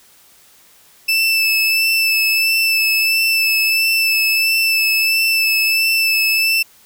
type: tone with vibrato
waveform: 30% pulse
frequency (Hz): 2637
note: E7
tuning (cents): 0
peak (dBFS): -10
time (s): 1.08-6.63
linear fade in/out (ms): 10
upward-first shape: sine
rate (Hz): 1.5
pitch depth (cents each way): 21
effects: white hiss -49 dBFS RMS until 6.85 s